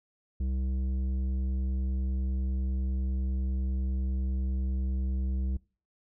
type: tone with tanh clipping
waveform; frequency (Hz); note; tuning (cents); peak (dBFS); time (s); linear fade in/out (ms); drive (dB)
sine; 65; C2; -11; -29; 0.4-5.57; 5; 10
effects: noise-tail reverb RT60 0.4 s tail -24 dB re dry